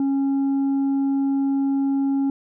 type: tone with tanh clipping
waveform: triangle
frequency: 274.5 Hz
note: C#4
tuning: 17 cents flat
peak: -19 dBFS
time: 0-2.3 s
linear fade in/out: 2 ms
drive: 8 dB
effects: none